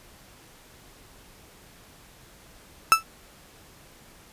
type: tone with exponential decay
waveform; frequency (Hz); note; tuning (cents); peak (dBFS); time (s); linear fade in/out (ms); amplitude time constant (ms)
35% pulse; 1318.5; E6; 0; -7; 2.92-3.03; 0; 23
effects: pink hiss -52 dBFS RMS until 4.32 s + resampled to 32000 Hz